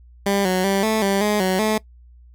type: tone with pitch steps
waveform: 15% pulse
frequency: 199.1 / 184.7 / 195.9 / 219.3 / 196.8 / 209.5 / 186.8 / 216.3 Hz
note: G3 / F#3 / G3 / A3 / G3 / G#3 / F#3 / A3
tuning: +27 / -3 / -1 / -6 / +7 / +15 / +17 / -29 cents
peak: -11 dBFS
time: 0.26-1.78 s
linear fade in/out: 5 ms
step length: 190 ms
effects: noise-tail reverb RT60 0.1 s tail -21 dB re dry + added 60 Hz sine -44 dBFS peak until 2.34 s